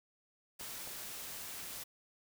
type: noise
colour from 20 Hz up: white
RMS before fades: -45 dBFS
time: 0.59-1.84 s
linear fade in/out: 10 ms
type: clicks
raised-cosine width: 1 ms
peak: -37 / -37 dBFS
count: 2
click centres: 0.611 / 0.875 s
effects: none